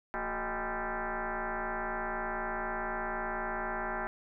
sine tone with frequency modulation, 370 Hz, F#4, in tune, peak -32 dBFS, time 0.14-4.07 s, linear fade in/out 0 ms, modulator 199 Hz, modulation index 7.2, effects none

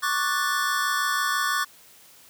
square chord, D major seventh, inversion third, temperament equal, 1108.7 / 1174.7 / 1480 / 1760 Hz, C#6 / D6 / F#6 / A6, 0 / 0 / 0 / 0 cents, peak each -29 dBFS, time 0.02-1.65 s, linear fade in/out 20 ms, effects white hiss -52 dBFS RMS until 2.29 s + high-pass 80 Hz 12 dB/octave

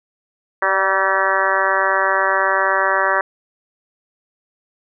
harmonic tone with a mistuned harmonic, 192.1 Hz, G3, 35 cents flat, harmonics 2 / 3 / 4 / 5 / 6 / 7 / 8 / 9 / 10, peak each -27 / -22 / -26 / -22 / -21 / -25 / -22 / -22 / -25 dBFS, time 0.62-3.21 s, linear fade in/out 2 ms, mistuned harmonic 3, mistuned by +20 cents, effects none

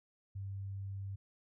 sine tone, 98 Hz, G2, in tune, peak -39 dBFS, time 0.35-1.16 s, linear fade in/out 10 ms, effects none

